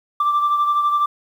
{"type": "beating tone pair", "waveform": "sine", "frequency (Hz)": [1174.7, 1186.7], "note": ["D6", "D6"], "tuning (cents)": [0, 18], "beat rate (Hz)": 12, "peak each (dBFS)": [-14, -23], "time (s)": [0.2, 1.06], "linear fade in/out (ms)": 5, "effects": ["tanh soft clip ceiling -12 dBFS", "8-bit"]}